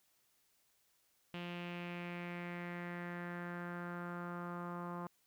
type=tone with low-pass filter sweep; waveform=sawtooth; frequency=174.61 Hz; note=F3; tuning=in tune; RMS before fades=-44 dBFS; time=1.34-5.07 s; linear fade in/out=0 ms; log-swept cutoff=2900 to 1100 Hz; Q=3.7; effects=white hiss -75 dBFS RMS until 5.26 s